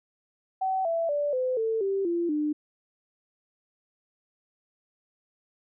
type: tone with pitch steps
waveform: sine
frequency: 760 / 665.5 / 582.7 / 510.2 / 446.7 / 391.1 / 342.5 / 299.9 Hz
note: F#5 / E5 / D5 / C5 / A4 / G4 / F4 / D4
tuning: +46 / +16 / -14 / -44 / +26 / -4 / -34 / +36 cents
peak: -24 dBFS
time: 0.61-2.53 s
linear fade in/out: 10 ms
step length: 240 ms
effects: none